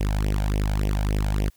sawtooth tone with flanger, 51 Hz, G#1, 31 cents flat, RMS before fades -23 dBFS, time 0-1.5 s, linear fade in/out 10 ms, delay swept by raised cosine 0.34 to 1.34 ms, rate 3.5 Hz, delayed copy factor +0.95, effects white hiss -62 dBFS RMS until 1.56 s

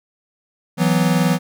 square chord, E suspended second, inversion none, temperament equal, 164.81 / 185 / 246.9 Hz, E3 / F#3 / B3, 0 / 0 / 0 cents, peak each -18 / -19 / -22 dBFS, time 0.77-1.39 s, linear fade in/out 50 ms, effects none

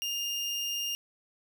30% pulse tone, 2816 Hz, F7, 14 cents sharp, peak -28 dBFS, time 0.02-0.95 s, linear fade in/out 0 ms, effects none

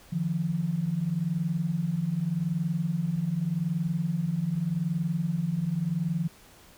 sine tone pair together, 151.1 / 171.95 Hz, D3 / F3, +50 / -27 cents, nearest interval major second, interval 223 cents, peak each -30 / -27 dBFS, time 0.12-6.28 s, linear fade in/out 10 ms, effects pink hiss -54 dBFS RMS until 6.77 s

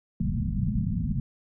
white low-pass noise, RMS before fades -27 dBFS, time 0.2-1.2 s, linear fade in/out 2 ms, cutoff 230 Hz, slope 96 dB/octave, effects none

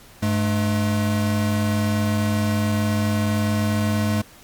square tone pair together, 100.6 / 213.2 Hz, G2 / G#3, +45 / +46 cents, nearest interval octave + minor second, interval 1301 cents, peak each -22 dBFS, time 0.22-4.22 s, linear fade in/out 10 ms, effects pink hiss -47 dBFS RMS until 4.43 s + MP3 96 kbps

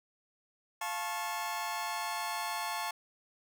sawtooth chord, F augmented, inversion none, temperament just, 698.5 / 873.1 / 1091.3 Hz, F5 / A5 / C#6, 0 / -14 / -27 cents, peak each -37 / -33 / -35 dBFS, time 0.81-2.91 s, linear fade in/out 5 ms, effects none

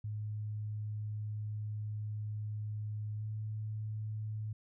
sine tone with pitch glide, 106.1 to 107.71 Hz, G#2 to A2, +38 to -36 cents, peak -36 dBFS, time 0.04-4.53 s, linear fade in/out 5 ms, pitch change +26 cents, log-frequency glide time 3.18-3.23 s, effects none

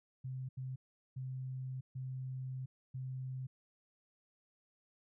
sine tone bursts at uneven times, 130 Hz, C3, 11 cents flat, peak -39 dBFS, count 5, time 0.24-0.49 / 0.57-0.76 / 1.16-1.81 / 1.95-2.66 / 2.94-3.47 s, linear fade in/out 10 ms, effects none

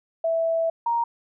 sine tone pair in turn, 658 / 935.9 Hz, E5 / A#5, -3 / +7 cents, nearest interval tritone, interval 610 cents, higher second, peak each -20 dBFS, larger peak neither, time 0.24-0.7 / 0.86-1.04 s, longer first, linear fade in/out 5 ms, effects none

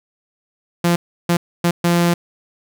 sawtooth tone bursts at uneven times, 172.4 Hz, F3, 22 cents flat, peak -9 dBFS, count 4, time 0.84-0.96 / 1.29-1.37 / 1.64-1.71 / 1.84-2.14 s, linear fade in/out 5 ms, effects none

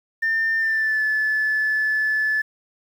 sine tone with pitch glide, 1800 to 1733.7 Hz, A6 to A6, +39 to -26 cents, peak -17 dBFS, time 0.22-2.42 s, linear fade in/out 10 ms, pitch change -65 cents, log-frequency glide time 0.59-1.03 s, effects tanh soft clip ceiling -15 dBFS + 8-bit

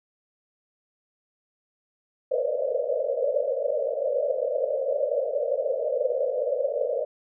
white band-pass noise, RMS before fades -26 dBFS, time 2.31-7.05 s, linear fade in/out 5 ms, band 480 to 610 Hz, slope 96 dB/octave, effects none

